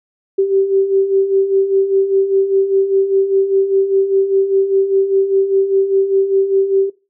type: beating tone pair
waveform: sine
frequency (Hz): 385.3 / 390.3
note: G4 / G4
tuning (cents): -30 / -8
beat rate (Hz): 5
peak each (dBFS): -18 / -12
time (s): 0.38-6.9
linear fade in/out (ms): 10
effects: noise-tail reverb RT60 0.3 s tail -20 dB re dry